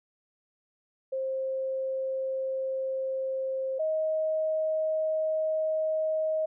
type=tone pair in turn; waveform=sine; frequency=529 / 629.1 Hz; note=C5 / D#5; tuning=+19 / +19 cents; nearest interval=minor third; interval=300 cents; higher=second; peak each=-28 / -25 dBFS; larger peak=second; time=1.12-3.79 / 3.79-6.46 s; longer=neither; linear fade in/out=10 ms; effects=none